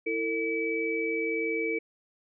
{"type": "tone cluster", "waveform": "sine", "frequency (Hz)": [330.3, 451.6, 2295], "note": ["E4", "A4", "D7"], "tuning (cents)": [4, 45, -40], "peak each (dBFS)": [-33, -30, -31], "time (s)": [0.06, 1.79], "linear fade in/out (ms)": 10, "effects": []}